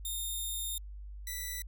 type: tone pair in turn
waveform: 5% pulse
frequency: 3661 / 1974.4 Hz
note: A#7 / B6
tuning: -32 / -1 cents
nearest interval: major seventh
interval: 1069 cents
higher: first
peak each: -27 dBFS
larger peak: neither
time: 0.05-0.78 / 1.27-1.62 s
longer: first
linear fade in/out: 2 ms
effects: added 50 Hz sine -42 dBFS peak until 1.67 s